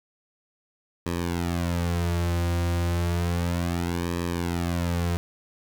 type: tone with flanger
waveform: sawtooth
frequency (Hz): 86.3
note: F2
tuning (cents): -20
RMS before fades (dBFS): -26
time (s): 1.06-5.17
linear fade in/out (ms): 0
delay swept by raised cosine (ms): 1.4 to 4.6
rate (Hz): 0.32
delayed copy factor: -0.95
effects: none